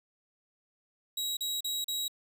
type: tone bursts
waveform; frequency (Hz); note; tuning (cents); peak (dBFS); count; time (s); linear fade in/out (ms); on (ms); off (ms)
sawtooth; 3846; B7; -47; -28; 4; 1.17-2.081; 5; 200; 37
effects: none